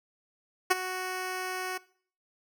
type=tone with ADSR envelope; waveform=10% pulse; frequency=370 Hz; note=F#4; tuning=in tune; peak=-10 dBFS; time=0.7-1.78 s; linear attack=13 ms; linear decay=24 ms; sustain=-14 dB; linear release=9 ms; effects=noise-tail reverb RT60 0.5 s tail -20 dB re dry